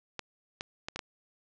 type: clicks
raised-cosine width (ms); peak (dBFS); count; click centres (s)
0.2; -18; 5; 0.193 / 0.609 / 0.885 / 0.96 / 0.992
effects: low-pass 7000 Hz 12 dB/octave